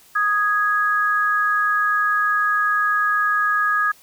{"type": "tone pair together", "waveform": "sine", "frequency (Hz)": [1244.5, 1661.2], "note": ["D#6", "G#6"], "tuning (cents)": [0, 0], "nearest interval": "perfect fourth", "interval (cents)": 500, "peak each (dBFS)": -19, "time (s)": [0.15, 3.92], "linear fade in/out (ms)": 10, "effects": ["white hiss -51 dBFS RMS until 4.02 s"]}